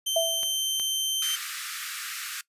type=tone; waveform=sawtooth; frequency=3112 Hz; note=G7; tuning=13 cents flat; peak=-22 dBFS; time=0.06-1.36 s; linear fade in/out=10 ms
type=tone with exponential decay; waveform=sine; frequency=659.3 Hz; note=E5; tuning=in tune; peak=-19 dBFS; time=0.16-0.58 s; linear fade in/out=5 ms; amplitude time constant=90 ms
type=clicks; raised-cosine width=0.2 ms; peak=-21 dBFS; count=2; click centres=0.432 / 0.798 s
type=high-pass noise; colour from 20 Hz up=pink; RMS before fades=-35 dBFS; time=1.22-2.41 s; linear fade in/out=2 ms; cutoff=1200 Hz; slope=96 dB/octave
effects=noise-tail reverb RT60 0.1 s tail -20 dB re dry + resampled to 32000 Hz